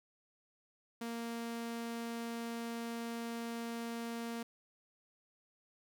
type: tone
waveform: sawtooth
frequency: 232.4 Hz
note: A#3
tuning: 5 cents flat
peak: -35 dBFS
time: 1.01-4.43 s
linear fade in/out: 5 ms
effects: none